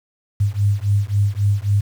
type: beating tone pair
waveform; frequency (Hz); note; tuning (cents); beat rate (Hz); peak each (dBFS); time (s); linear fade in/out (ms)
sine; 99.6 / 103.3; G2 / G#2; +28 / -9; 3.7; -18; 0.4-1.81; 10
effects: 7-bit